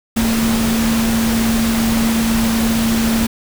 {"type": "tone in noise", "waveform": "sine", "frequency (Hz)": 226.7, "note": "A#3", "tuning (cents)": -48, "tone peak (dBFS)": -14, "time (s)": [0.16, 3.27], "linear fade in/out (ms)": 10, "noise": "pink", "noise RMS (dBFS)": -21, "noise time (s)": [0.16, 3.27], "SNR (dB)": 4, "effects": []}